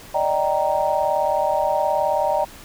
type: chord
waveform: sine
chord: Eb major seventh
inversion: third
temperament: just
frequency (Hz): 583.4 / 622.3 / 777.8 / 933.4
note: D5 / Eb5 / G5 / Bb5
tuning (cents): -12 / 0 / -14 / +2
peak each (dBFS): -23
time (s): 0.14-2.45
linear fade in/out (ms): 10
effects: pink hiss -42 dBFS RMS until 2.64 s